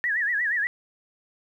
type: tone with vibrato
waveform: sine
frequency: 1797 Hz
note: A6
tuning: 36 cents sharp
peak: -22 dBFS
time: 0.04-0.67 s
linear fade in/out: 0 ms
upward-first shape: sine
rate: 8.4 Hz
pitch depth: 160 cents each way
effects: 10-bit